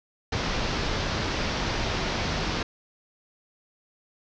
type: low-pass noise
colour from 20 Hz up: pink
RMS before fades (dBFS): -28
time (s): 0.32-2.63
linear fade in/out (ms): 5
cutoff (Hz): 5800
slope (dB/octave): 48
effects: none